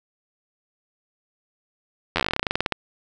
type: slowing click train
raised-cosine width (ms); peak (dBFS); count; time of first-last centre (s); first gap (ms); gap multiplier
0.3; -5; 20; 2.16-2.723; 11; 1.1
effects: none